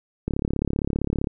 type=click train; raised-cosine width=3 ms; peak=-11 dBFS; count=36; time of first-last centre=0.28-1.272 s; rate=35.3 Hz; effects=none